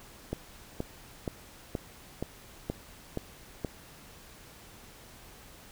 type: click train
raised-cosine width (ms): 2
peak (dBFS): -18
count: 8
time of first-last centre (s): 0.33-3.648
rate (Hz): 2.11
effects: pink hiss -52 dBFS RMS until 5.71 s